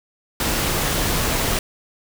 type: noise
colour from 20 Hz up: pink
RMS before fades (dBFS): -21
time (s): 0.4-1.59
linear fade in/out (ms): 2
effects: none